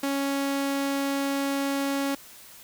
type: tone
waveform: sawtooth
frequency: 277.2 Hz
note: C#4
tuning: in tune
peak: -21 dBFS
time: 0.03-2.15 s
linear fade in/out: 5 ms
effects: white hiss -48 dBFS RMS until 2.63 s